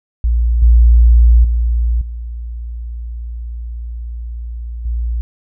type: tone with level steps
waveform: sine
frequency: 58.27 Hz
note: A#1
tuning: in tune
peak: -10 / -4 / -11 / -22 / -15 dBFS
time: 0.24-5.21 s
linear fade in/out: 0 ms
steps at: 0.62 / 1.44 / 2.01 / 4.85 s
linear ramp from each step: 5 ms
effects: none